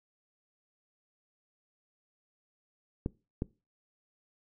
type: clicks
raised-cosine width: 3 ms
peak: -18 dBFS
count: 2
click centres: 3.061 / 3.421 s
effects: noise-tail reverb RT60 0.3 s tail -22 dB re dry